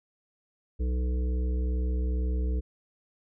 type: harmonic tone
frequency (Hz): 62.3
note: B1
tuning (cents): +16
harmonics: 1 / 3 / 5 / 7 / 8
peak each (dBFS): -25 / -40 / -41 / -42 / -49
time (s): 0.79-2.61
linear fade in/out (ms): 20
effects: none